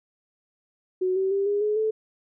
sine tone with pitch steps, 370 / 382.4 / 395.2 / 408.4 / 422.1 / 436.2 Hz, F#4 / G4 / G4 / G#4 / G#4 / A4, 0 / -43 / +14 / -29 / +28 / -15 cents, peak -21 dBFS, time 1.01-1.91 s, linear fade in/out 10 ms, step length 150 ms, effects none

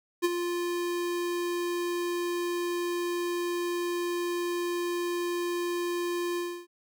square tone with ADSR envelope, 349.2 Hz, F4, in tune, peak -21 dBFS, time 0.22-6.67 s, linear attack 27 ms, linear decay 31 ms, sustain -8 dB, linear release 300 ms, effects none

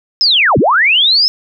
sine linear two-way sweep, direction down then up, 5290 to 88 to 5290 Hz, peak -7 dBFS, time 0.21-1.28 s, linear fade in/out 0 ms, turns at 0.58 s, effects none

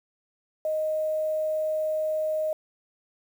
sine tone with quantisation, 622.3 Hz, D#5, in tune, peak -24 dBFS, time 0.65-2.53 s, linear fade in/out 2 ms, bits 8, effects none

